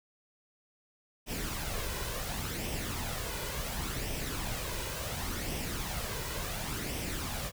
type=noise with flanger; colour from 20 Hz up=pink; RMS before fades=-36 dBFS; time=1.26-7.52 s; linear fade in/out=50 ms; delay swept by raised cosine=0.35 to 2.05 ms; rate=0.7 Hz; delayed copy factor=+0.5; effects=none